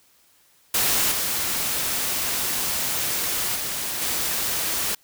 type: noise with level steps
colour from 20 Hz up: white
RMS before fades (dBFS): -21 / -25 / -28 / -25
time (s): 0.74-4.95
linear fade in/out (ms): 5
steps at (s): 1.11 / 3.55 / 4.01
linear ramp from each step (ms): 10
effects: white hiss -59 dBFS RMS until 5.03 s